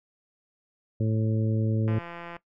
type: harmonic tone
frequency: 110 Hz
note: A2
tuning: in tune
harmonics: 1 / 2 / 3 / 4 / 5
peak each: -24 / -30 / -34 / -36 / -38 dBFS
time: 1-1.99 s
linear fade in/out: 5 ms
type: click train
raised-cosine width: 0.5 ms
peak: -25 dBFS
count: 84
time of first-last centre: 1.88-2.365 s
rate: 171 Hz
effects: noise-tail reverb RT60 0.1 s tail -18 dB re dry